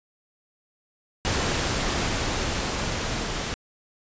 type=noise with level ramp; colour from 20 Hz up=pink; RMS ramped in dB=-24 to -29 dBFS; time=1.25-3.54 s; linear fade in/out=0 ms; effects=resampled to 16000 Hz